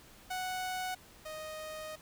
sawtooth tone pair in turn, 740 / 622.3 Hz, F#5 / D#5, 0 / 0 cents, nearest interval minor third, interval 300 cents, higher first, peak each -31 / -37 dBFS, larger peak first, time 0.3-0.95 / 1.25-1.96 s, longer second, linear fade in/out 10 ms, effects pink hiss -57 dBFS RMS until 2.01 s

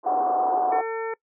white band-pass noise, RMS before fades -30 dBFS, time 0.03-0.83 s, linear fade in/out 50 ms, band 290 to 1100 Hz, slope 48 dB/octave
sine tone with vibrato, 740 Hz, F#5, in tune, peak -20 dBFS, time 0.06-0.81 s, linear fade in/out 5 ms, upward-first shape sine, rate 3.1 Hz, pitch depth 9 cents each way
harmonic tone, 450 Hz, A4, 39 cents sharp, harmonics 1 / 2 / 3 / 4 / 5, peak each -27 / -33 / -37 / -39 / -41 dBFS, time 0.72-1.14 s, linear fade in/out 5 ms
effects noise-tail reverb RT60 0.1 s tail -23 dB re dry

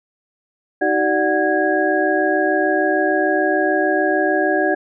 sine tone cluster, 314.2 / 380.9 / 590 / 738 / 1649 Hz, D#4 / G4 / D5 / F#5 / G#6, +17 / -50 / +8 / -5 / -13 cents, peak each -21 dBFS, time 0.81-4.75 s, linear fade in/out 10 ms, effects none

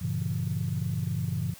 sine chord, G diminished seventh, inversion none, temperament just, 98 / 117.6 / 141.12 / 169.34 Hz, G2 / Bb2 / Db3 / Fb3, 0 / +16 / +31 / +47 cents, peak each -32 dBFS, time 0.01-1.54 s, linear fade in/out 10 ms, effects tanh soft clip ceiling -19 dBFS + white hiss -50 dBFS RMS until 1.59 s

